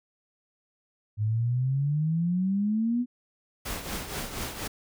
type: exponential sweep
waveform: sine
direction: up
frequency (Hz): 103.83 to 250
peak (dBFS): -23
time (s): 1.17-3.06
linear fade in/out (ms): 50
type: noise with tremolo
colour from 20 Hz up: pink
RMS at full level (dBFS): -32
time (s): 3.65-4.68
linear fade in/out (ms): 10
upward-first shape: triangle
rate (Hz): 4.2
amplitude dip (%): 65
effects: none